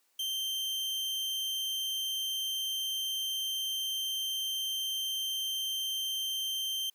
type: tone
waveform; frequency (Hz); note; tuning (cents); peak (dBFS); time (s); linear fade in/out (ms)
40% pulse; 3136; G7; 0; -31; 0.19-6.9; 5
effects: white hiss -72 dBFS RMS until 6.94 s + high-pass 300 Hz 12 dB/octave